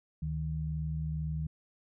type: tone pair together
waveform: sine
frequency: 73.41 / 155.56 Hz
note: D2 / D#3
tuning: 0 / 0 cents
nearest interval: octave + minor second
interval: 1300 cents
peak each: -36 / -33 dBFS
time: 0.22-1.47 s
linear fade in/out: 5 ms
effects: none